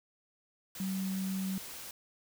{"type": "tone in noise", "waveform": "sine", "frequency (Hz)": 190.6, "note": "G3", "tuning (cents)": -48, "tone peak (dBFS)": -32, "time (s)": [0.8, 1.58], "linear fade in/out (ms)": 2, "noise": "white", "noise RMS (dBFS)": -45, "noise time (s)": [0.75, 1.91], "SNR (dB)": 10, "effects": []}